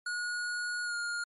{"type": "tone with pitch glide", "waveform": "square", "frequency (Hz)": [1449, 1419.2], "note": ["F#6", "F6"], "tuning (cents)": [-37, 27], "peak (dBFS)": -33, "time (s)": [0.06, 1.24], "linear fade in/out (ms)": 5, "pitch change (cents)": -36, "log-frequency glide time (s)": [0.84, 0.95], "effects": ["MP3 48 kbps"]}